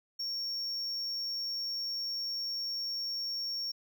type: tone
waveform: triangle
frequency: 5510 Hz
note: F8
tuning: 24 cents flat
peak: -32 dBFS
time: 0.19-3.72 s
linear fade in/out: 10 ms
effects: none